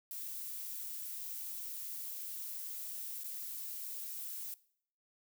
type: noise with dropouts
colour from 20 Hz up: violet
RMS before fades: -43 dBFS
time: 0.11-4.54 s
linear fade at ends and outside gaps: 1 ms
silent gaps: 3.236-3.243 s
effects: noise-tail reverb RT60 0.6 s tail -20 dB re dry